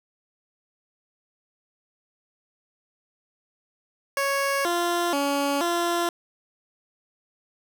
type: tone with pitch steps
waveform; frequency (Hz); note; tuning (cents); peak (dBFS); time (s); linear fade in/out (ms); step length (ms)
15% pulse; 554 / 346.5 / 282.2 / 344.1; C#5 / F4 / C#4 / F4; -1 / -14 / +31 / -26; -16; 4.17-6.09; 2; 480
effects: none